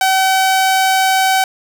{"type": "tone", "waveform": "sawtooth", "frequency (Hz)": 762, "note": "G5", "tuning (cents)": -49, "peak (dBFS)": -7, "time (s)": [0.01, 1.44], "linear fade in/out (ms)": 2, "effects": []}